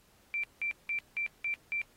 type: tone bursts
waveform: sine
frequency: 2350 Hz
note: D7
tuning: 1 cent sharp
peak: -30 dBFS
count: 6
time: 0.34-1.816 s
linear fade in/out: 0 ms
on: 96 ms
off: 180 ms
effects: pink hiss -65 dBFS RMS until 1.96 s + AAC 48 kbps